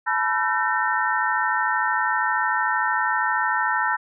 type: tone cluster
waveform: sine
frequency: 866 / 979 / 1347 / 1533 / 1818 Hz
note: A5 / B5 / E6 / G6 / A#6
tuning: -28 / -15 / +37 / -39 / -44 cents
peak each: -26 dBFS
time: 0.06-3.97 s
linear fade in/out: 20 ms
effects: none